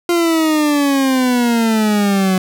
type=exponential sweep; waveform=40% pulse; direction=down; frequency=349.2 to 185 Hz; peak=-11 dBFS; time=0.09-2.38 s; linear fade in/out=2 ms; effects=none